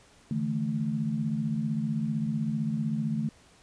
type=chord; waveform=sine; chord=D suspended second; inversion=none; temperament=equal with one note detuned; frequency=146.83 / 162.45 / 220 Hz; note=D3 / E3 / A3; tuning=0 / -25 / 0 cents; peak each=-32 / -33 / -29 dBFS; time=0.31-3.29 s; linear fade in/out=2 ms; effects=pink hiss -58 dBFS RMS until 3.62 s + resampled to 22050 Hz